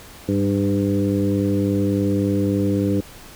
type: harmonic tone with a mistuned harmonic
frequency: 100 Hz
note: G2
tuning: 35 cents sharp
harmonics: 1 / 2 / 3 / 4 / 5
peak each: -23 / -22 / -21 / -27 / -27 dBFS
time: 0.28-3.01 s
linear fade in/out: 10 ms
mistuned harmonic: 2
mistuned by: -31 cents
effects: pink hiss -42 dBFS RMS until 3.35 s